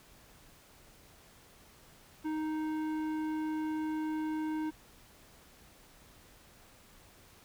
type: tone with tanh clipping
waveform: sine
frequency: 311.1 Hz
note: D#4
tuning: in tune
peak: -34 dBFS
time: 2.24-4.71 s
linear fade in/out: 20 ms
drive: 13 dB
effects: pink hiss -59 dBFS RMS until 7.44 s